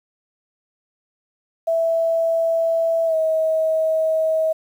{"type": "tone with pitch glide", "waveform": "sine", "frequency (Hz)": [659.3, 637.9], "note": ["E5", "D#5"], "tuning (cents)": [0, 43], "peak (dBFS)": -16, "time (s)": [1.67, 4.53], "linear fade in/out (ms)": 10, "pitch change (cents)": -57, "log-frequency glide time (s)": [3.06, 3.15], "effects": ["8-bit"]}